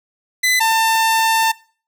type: tone pair in turn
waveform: sawtooth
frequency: 2011 / 895.8 Hz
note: B6 / A5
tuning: +31 / +31 cents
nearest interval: octave + major second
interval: 1400 cents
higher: first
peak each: -10 / -9 dBFS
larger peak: second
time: 0.43-0.6 / 0.6-1.52 s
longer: second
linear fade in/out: 10 ms
effects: noise-tail reverb RT60 0.4 s tail -21 dB re dry